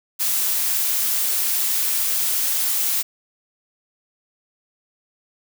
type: noise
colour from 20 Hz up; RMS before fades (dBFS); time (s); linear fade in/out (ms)
blue; -21; 0.19-3.03; 20
effects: none